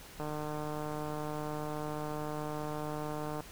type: click train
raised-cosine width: 1 ms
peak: -25 dBFS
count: 485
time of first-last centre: 0.2-3.405 s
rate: 151 Hz
effects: pink hiss -51 dBFS RMS until 3.51 s